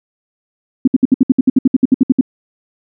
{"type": "tone bursts", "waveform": "sine", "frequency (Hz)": 259.5, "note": "C4", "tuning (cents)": -14, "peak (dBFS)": -4, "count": 16, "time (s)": [0.85, 2.211], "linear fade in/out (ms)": 5, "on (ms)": 26, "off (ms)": 63, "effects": []}